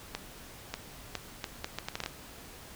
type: accelerating click train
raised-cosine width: 0.2 ms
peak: -16 dBFS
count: 11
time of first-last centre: 0.15-2.061 s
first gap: 590 ms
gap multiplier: 0.7
effects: pink hiss -49 dBFS RMS until 2.75 s